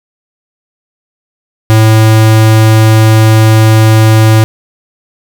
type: tone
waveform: square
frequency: 110 Hz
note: A2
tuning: in tune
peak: -3 dBFS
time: 1.7-4.44 s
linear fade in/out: 0 ms
effects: none

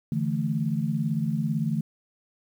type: chord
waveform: sine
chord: D suspended second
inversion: none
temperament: equal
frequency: 146.83 / 164.81 / 220 Hz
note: D3 / E3 / A3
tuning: 0 / 0 / 0 cents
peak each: -28 dBFS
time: 0.12-1.81 s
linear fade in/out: 2 ms
effects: 9-bit

